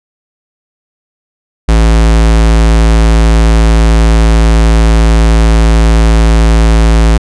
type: tone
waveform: square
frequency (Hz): 55.4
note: A1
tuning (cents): +13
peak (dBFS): -4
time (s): 1.68-7.18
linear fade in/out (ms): 10
effects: resampled to 22050 Hz